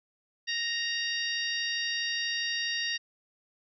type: harmonic tone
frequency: 932.3 Hz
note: A#5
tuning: in tune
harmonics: 2 / 3 / 4 / 5 / 6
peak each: -33 / -35 / -36 / -37 / -38 dBFS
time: 0.47-2.98 s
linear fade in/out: 20 ms
effects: none